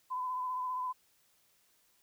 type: tone with vibrato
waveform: sine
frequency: 1011 Hz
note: B5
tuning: 40 cents sharp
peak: -33 dBFS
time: 0.1-0.93 s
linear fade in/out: 20 ms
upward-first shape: sine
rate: 15 Hz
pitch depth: 26 cents each way
effects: white hiss -70 dBFS RMS until 2.02 s